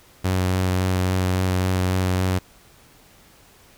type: tone with vibrato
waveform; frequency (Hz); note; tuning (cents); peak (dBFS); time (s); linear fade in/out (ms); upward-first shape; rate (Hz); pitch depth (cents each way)
sawtooth; 92.5; F#2; 0; -15; 0.24-2.39; 10; sine; 3.6; 14
effects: pink hiss -52 dBFS RMS until 3.77 s